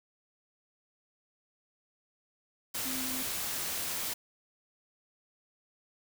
sine tone in noise, 258.8 Hz, C4, 19 cents flat, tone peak -39 dBFS, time 2.85-3.23 s, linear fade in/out 10 ms, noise white, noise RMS -35 dBFS, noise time 2.74-4.14 s, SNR -7 dB, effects none

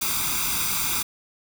white noise with comb filter, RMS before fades -25 dBFS, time 0.01-1.03 s, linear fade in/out 10 ms, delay 0.83 ms, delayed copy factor +0.85, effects none

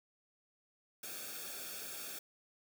white noise with comb filter, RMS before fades -45 dBFS, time 1.03-2.19 s, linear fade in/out 5 ms, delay 1 ms, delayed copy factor -0.75, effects none

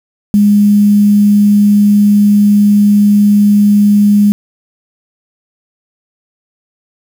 sine tone with quantisation, 205.6 Hz, G#3, 17 cents flat, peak -4 dBFS, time 0.34-4.32 s, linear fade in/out 0 ms, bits 5, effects none

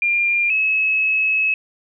sine tone pair in turn, 2398 / 2579 Hz, D7 / E7, +36 / -39 cents, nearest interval minor second, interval 125 cents, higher second, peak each -15 dBFS, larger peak neither, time 0.02-0.5 / 0.5-1.54 s, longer second, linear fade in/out 2 ms, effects none

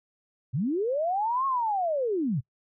sine linear two-way sweep, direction up then down, 107.5 to 1100 to 107.5 Hz, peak -24 dBFS, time 0.53-2.41 s, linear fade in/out 20 ms, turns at 1.46 s, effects noise-tail reverb RT60 0.1 s tail -24 dB re dry

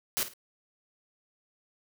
white noise with echo, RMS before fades -29 dBFS, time 0.17-0.23 s, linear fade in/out 0 ms, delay 53 ms, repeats 2, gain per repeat -12 dB, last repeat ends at 0.336 s, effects none

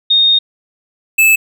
sine / square tone pair in turn, 3696 / 2617 Hz, A#7 / E7, -16 / -13 cents, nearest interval tritone, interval 597 cents, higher first, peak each -7 dBFS, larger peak neither, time 0.1-0.39 / 1.18-1.36 s, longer first, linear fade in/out 10 ms, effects none

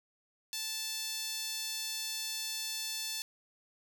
sawtooth tone with high-pass filter, 880 Hz, A5, in tune, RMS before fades -38 dBFS, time 0.53-3.22 s, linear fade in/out 0 ms, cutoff 4200 Hz, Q 1.4, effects none

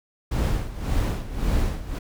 brown noise with tremolo, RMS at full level -21 dBFS, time 0.31-1.99 s, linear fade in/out 10 ms, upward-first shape sine, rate 1.8 Hz, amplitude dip 80%, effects none

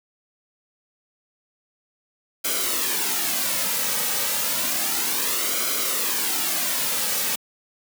white noise with flanger, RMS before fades -24 dBFS, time 2.44-7.36 s, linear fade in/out 10 ms, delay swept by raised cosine 1.1 to 2.9 ms, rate 0.31 Hz, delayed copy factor -0.6, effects high-pass 200 Hz 12 dB/octave

